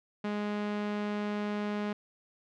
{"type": "tone", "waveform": "sawtooth", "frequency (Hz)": 207.7, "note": "G#3", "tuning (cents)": 0, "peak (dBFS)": -27, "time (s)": [0.24, 1.93], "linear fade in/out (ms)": 5, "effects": ["low-pass 3000 Hz 12 dB/octave"]}